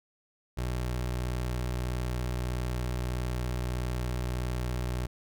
25% pulse tone, 61.6 Hz, B1, 4 cents flat, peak -26 dBFS, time 0.57-5.07 s, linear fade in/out 10 ms, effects none

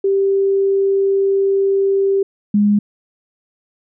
sine tone pair in turn, 392 / 206.3 Hz, G4 / G#3, 0 / -11 cents, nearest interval major seventh, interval 1111 cents, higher first, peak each -12 / -10 dBFS, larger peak second, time 0.04-2.23 / 2.54-2.79 s, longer first, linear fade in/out 5 ms, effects none

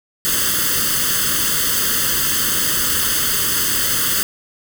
white noise with comb filter, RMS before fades -18 dBFS, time 0.25-4.23 s, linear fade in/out 0 ms, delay 0.63 ms, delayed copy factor +0.9, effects none

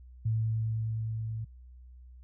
sine tone with level ramp, 111.3 Hz, A2, 20 cents sharp, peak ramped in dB -25 to -33 dBFS, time 0.25-1.45 s, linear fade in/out 10 ms, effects added 62 Hz sine -48 dBFS peak until 2.23 s

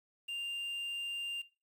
triangle tone with quantisation, 2794 Hz, F7, in tune, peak -35 dBFS, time 0.28-1.42 s, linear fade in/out 10 ms, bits 10, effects noise-tail reverb RT60 0.3 s tail -17 dB re dry

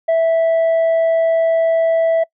sine tone with tanh clipping, 657 Hz, E5, 6 cents flat, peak -12 dBFS, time 0.08-2.24 s, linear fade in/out 10 ms, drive 2 dB, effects noise-tail reverb RT60 0.1 s tail -25 dB re dry

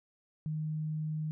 sine tone, 154.9 Hz, D#3, 7 cents flat, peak -32 dBFS, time 0.46-1.31 s, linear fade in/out 0 ms, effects none

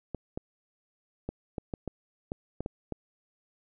clicks, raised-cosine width 2 ms, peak -20 dBFS, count 10, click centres 0.147 / 0.375 / 1.29 / 1.582 / 1.738 / 1.877 / 2.319 / 2.606 / 2.661 / 2.923 s, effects none

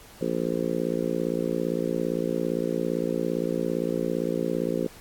harmonic tone, 57.6 Hz, A#1, 20 cents flat, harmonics 3 / 4 / 5 / 6 / 7 / 8 / 9, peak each -32 / -32 / -32 / -32 / -32 / -32 / -32 dBFS, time 0.21-4.87 s, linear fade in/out 5 ms, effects pink hiss -49 dBFS RMS until 5 s + AAC 64 kbps

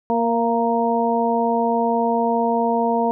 harmonic tone with a mistuned harmonic, 233.1 Hz, A#3, in tune, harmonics 1 / 2 / 3 / 4, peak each -22 / -22 / -22 / -22 dBFS, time 0.1-3.11 s, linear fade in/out 0 ms, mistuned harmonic 3, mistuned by -22 cents, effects none

